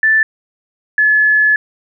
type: tone pair in turn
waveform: sine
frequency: 1760 / 1714.8 Hz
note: A6 / A6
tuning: 0 / -45 cents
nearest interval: unison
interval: 45 cents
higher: first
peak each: -8 dBFS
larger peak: neither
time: 0.03-0.23 / 0.98-1.56 s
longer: second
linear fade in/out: 2 ms
effects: none

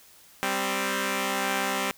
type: tone pair together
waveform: 5% pulse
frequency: 195.98 / 261.6 Hz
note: G3 / C4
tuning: 0 / 0 cents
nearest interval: perfect fourth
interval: 500 cents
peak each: -17 dBFS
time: 0.43-1.91 s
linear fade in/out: 0 ms
effects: white hiss -54 dBFS RMS until 1.97 s

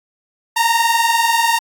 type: tone pair together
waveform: sawtooth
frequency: 914 / 934.3 Hz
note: A#5 / A#5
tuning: -34 / +4 cents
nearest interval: unison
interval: 38 cents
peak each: -12 dBFS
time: 0.56-1.59 s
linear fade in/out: 10 ms
effects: AAC 64 kbps

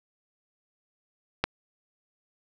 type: click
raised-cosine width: 0.3 ms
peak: -7 dBFS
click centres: 1.44 s
effects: none

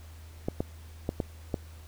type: clicks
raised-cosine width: 2 ms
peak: -15 dBFS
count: 5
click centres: 0.485 / 0.605 / 1.091 / 1.202 / 1.542 s
effects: added 80 Hz sine -45 dBFS peak until 1.87 s + pink hiss -56 dBFS RMS until 1.87 s

